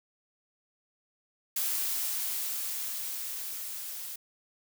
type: noise with level ramp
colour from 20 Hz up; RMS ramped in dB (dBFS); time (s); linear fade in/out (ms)
blue; -30 to -40; 1.56-4.16; 5
effects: none